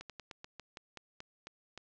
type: slowing click train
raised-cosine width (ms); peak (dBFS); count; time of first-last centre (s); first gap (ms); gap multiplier
0.2; -28; 11; 0.01-1.776; 87; 1.15
effects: low-pass 7000 Hz 12 dB/octave